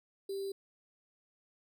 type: tone with sample-and-hold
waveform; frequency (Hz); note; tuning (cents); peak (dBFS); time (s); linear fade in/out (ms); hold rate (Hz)
sine; 392; G4; 0; -35; 0.29-0.52; 5; 4410
effects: none